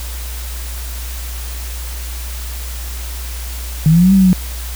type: linear two-way sweep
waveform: sine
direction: up then down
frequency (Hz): 151.6 to 196 to 180.6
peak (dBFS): -6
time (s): 3.86-4.33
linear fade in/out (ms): 0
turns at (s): 4.13
effects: added 60 Hz sine -23 dBFS peak until 4.75 s + white hiss -31 dBFS RMS until 4.75 s